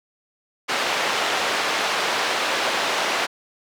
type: band-pass noise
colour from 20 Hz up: pink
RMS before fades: -23 dBFS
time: 0.68-3.27 s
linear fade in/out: 20 ms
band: 580 to 4300 Hz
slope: 12 dB/octave
effects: none